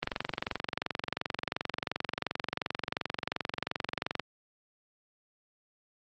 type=click train; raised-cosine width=0.3 ms; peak=-14 dBFS; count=96; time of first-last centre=0.03-4.197 s; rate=22.8 Hz; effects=high-pass 100 Hz 12 dB/octave + Opus 24 kbps